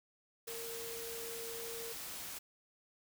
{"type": "tone in noise", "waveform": "sine", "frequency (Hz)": 461.2, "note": "A#4", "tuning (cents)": -19, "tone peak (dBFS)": -45, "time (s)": [0.47, 1.93], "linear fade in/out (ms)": 10, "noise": "white", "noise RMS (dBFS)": -45, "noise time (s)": [0.47, 2.39], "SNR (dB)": -3, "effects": []}